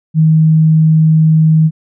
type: tone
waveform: sine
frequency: 158.1 Hz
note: D#3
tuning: 28 cents sharp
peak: -5 dBFS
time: 0.14-1.71 s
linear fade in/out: 50 ms
effects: none